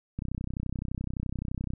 click train, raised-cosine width 5 ms, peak -20 dBFS, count 50, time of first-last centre 0.19-1.736 s, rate 31.7 Hz, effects none

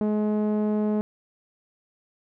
sawtooth tone with low-pass filter, 211.6 Hz, G#3, 33 cents sharp, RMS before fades -24 dBFS, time 0.01-1.01 s, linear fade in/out 0 ms, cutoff 590 Hz, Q 0.85, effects none

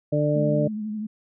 harmonic tone, 148.6 Hz, D3, 21 cents sharp, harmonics 1 / 2 / 3 / 4, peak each -23 / -26 / -29 / -23 dBFS, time 0.12-0.68 s, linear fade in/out 10 ms
sine tone with vibrato, 213.6 Hz, G#3, 49 cents sharp, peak -27 dBFS, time 0.35-1.07 s, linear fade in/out 10 ms, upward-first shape triangle, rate 12 Hz, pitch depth 49 cents each way
effects none

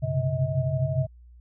sine tone cluster, 96.2 / 128.3 / 133.4 / 140.6 / 638 Hz, G2 / C3 / C3 / C#3 / D#5, -32 / -34 / +34 / +25 / +43 cents, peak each -32 / -27 / -32 / -27 / -31 dBFS, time 0.02-1.07 s, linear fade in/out 20 ms, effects added 60 Hz sine -47 dBFS peak until 1.4 s

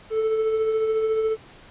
triangle tone with tremolo, 440 Hz, A4, in tune, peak -16 dBFS, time 0.1-1.37 s, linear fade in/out 50 ms, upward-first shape triangle, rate 14 Hz, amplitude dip 40%, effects pink hiss -48 dBFS RMS until 1.7 s + resampled to 8000 Hz

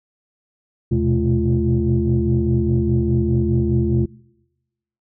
sine tone cluster, 79.1 / 122.9 / 127.8 / 214 / 345.6 Hz, D#2 / B2 / C3 / A3 / F4, +29 / -8 / -40 / -48 / -18 cents, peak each -21 dBFS, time 0.91-4.06 s, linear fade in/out 10 ms, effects noise-tail reverb RT60 1.0 s tail -24 dB re dry + tanh soft clip ceiling -7 dBFS

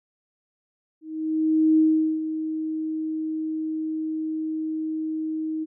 sine tone with ADSR envelope, 314.9 Hz, D#4, 21 cents sharp, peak -14 dBFS, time 1.01-5.66 s, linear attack 770 ms, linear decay 420 ms, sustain -11 dB, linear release 32 ms, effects none

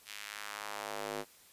square tone with high-pass filter sweep, 51.91 Hz, G#1, in tune, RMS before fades -42 dBFS, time 0.05-1.25 s, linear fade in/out 50 ms, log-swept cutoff 2700 to 370 Hz, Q 1.2, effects white hiss -60 dBFS RMS until 1.52 s + resampled to 32000 Hz

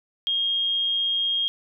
sine tone, 3242 Hz, G#7, 42 cents flat, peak -21 dBFS, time 0.27-1.48 s, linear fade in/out 0 ms, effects none

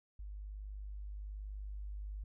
sine tone with level ramp, 50.6 Hz, G#1, 44 cents flat, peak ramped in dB -43 to -40 dBFS, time 0.19-2.24 s, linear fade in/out 5 ms, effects none

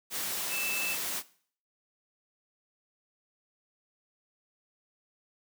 sine tone in noise, 2637 Hz, E7, in tune, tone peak -33 dBFS, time 0.49-0.97 s, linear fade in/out 50 ms, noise white, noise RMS -34 dBFS, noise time 0.1-1.23 s, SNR -2 dB, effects noise-tail reverb RT60 0.5 s tail -18 dB re dry + high-pass 150 Hz 12 dB/octave

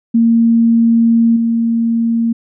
sine tone with level steps, 230.3 Hz, A#3, 21 cents flat, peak -7 / -11 dBFS, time 0.14-2.33 s, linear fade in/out 10 ms, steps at 1.36 s, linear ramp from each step 5 ms, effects none

